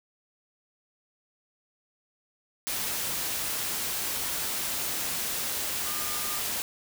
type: tone in noise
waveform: sine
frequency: 1210 Hz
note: D#6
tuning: 49 cents flat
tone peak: -40 dBFS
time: 5.86-6.39 s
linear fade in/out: 0 ms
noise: white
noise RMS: -31 dBFS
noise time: 2.67-6.62 s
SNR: -12 dB
effects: none